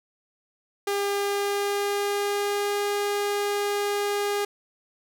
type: tone with pitch glide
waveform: sawtooth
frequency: 402.5 to 408.1 Hz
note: G4 to G#4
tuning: +46 to -30 cents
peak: -20 dBFS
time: 0.87-4.45 s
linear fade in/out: 5 ms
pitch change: +24 cents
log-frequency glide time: 1.1-2.81 s
effects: none